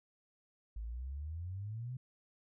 sine exponential sweep, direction up, 52.1 to 130.81 Hz, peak -39 dBFS, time 0.76-1.97 s, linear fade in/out 5 ms, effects none

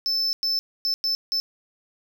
triangle tone bursts at uneven times, 5274 Hz, E8, in tune, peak -20 dBFS, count 5, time 0.06-0.33 / 0.43-0.59 / 0.85-0.94 / 1.04-1.15 / 1.32-1.4 s, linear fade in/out 0 ms, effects none

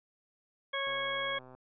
harmonic tone, 550 Hz, C#5, 14 cents flat, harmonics 1 / 2 / 3 / 4 / 6, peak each -38 / -38 / -38 / -38 / -38 dBFS, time 0.73-1.39 s, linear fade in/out 10 ms
click train, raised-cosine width 1 ms, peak -39 dBFS, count 88, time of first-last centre 0.87-1.55 s, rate 128 Hz
effects none

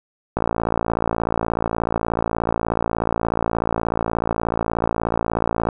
click train, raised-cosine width 1 ms, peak -6 dBFS, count 302, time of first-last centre 0.37-5.688 s, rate 56.6 Hz, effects none

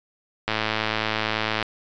click train, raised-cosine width 0.3 ms, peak -7 dBFS, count 126, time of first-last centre 0.48-1.627 s, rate 109 Hz, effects resampled to 16000 Hz

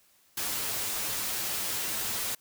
white noise with comb filter, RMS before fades -32 dBFS, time 0.37-2.35 s, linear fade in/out 5 ms, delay 9.3 ms, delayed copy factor +0.5, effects white hiss -64 dBFS RMS until 2.4 s

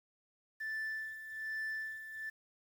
sine tone with tremolo, 1760 Hz, A6, in tune, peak -33 dBFS, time 0.6-2.3 s, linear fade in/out 10 ms, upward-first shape sine, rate 1.2 Hz, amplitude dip 75%, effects tanh soft clip ceiling -35 dBFS + 10-bit

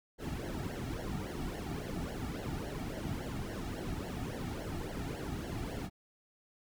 brown noise with flanger, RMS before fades -39 dBFS, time 0.18-5.9 s, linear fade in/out 50 ms, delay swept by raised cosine 0.8 to 2 ms, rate 3.6 Hz, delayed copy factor -0.85, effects none

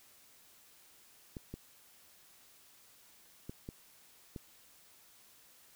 clicks, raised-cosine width 3 ms, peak -29 dBFS, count 5, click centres 1.368 / 1.54 / 3.495 / 3.689 / 4.362 s, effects white hiss -62 dBFS RMS until 5.75 s

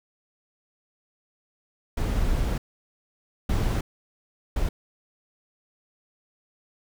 brown noise bursts at uneven times, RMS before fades -24 dBFS, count 3, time 1.97-2.58 / 3.49-3.81 / 4.56-4.69 s, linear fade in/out 5 ms, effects none

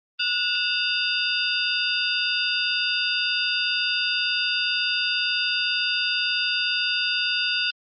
sine tone cluster, 1459 / 2666 / 2856 / 3600 / 4783 Hz, F#6 / E7 / F7 / A7 / D8, -25 / +19 / +38 / +39 / +31 cents, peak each -28 dBFS, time 0.19-7.71 s, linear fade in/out 10 ms, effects Opus 24 kbps

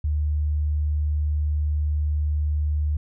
sine tone, 75 Hz, D2, 37 cents sharp, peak -20 dBFS, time 0.04-2.97 s, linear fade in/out 5 ms, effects none

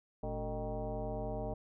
sine tone with frequency modulation, 283.9 Hz, C#4, 41 cents sharp, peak -35 dBFS, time 0.23-1.54 s, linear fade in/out 5 ms, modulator 166 Hz, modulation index 2.9, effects none

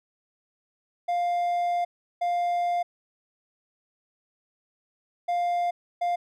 triangle tone bursts at uneven times, 701 Hz, F5, 6 cents sharp, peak -21 dBFS, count 4, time 1.08-1.85 / 2.21-2.83 / 5.28-5.71 / 6.01-6.16 s, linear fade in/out 10 ms, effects none

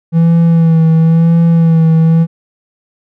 triangle tone with vibrato, 164.5 Hz, E3, 3 cents flat, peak -3 dBFS, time 0.12-2.27 s, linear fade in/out 50 ms, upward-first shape sine, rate 0.97 Hz, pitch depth 32 cents each way, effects none

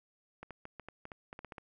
clicks, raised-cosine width 0.5 ms, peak -30 dBFS, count 12, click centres 0.43 / 0.507 / 0.654 / 0.797 / 0.886 / 1.054 / 1.118 / 1.329 / 1.391 / 1.447 / 1.522 / 1.582 s, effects none

